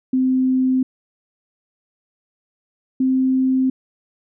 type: tone pair in turn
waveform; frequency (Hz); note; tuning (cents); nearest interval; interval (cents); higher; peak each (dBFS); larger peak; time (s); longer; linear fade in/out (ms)
sine; 258.8 / 260.9; C4 / C4; -19 / -5; unison; 14; second; -14; neither; 0.13-0.83 / 3-3.7; neither; 5
effects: none